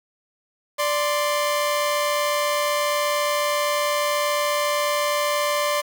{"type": "tone pair together", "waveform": "sawtooth", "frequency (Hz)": [587.3, 1046.4], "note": ["D5", "C6"], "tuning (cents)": [0, 0], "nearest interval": "minor seventh", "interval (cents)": 1000, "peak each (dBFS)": [-18, -21], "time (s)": [0.78, 5.82], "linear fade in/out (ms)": 20, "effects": ["7-bit"]}